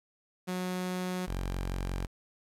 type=tone pair in turn; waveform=sawtooth; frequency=182.6 / 45.65 Hz; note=F#3 / F#1; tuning=-23 / -23 cents; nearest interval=2 octaves; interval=2400 cents; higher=first; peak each=-28 dBFS; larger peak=neither; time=0.47-1.27 / 1.27-2.07 s; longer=neither; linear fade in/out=20 ms; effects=resampled to 32000 Hz + 9-bit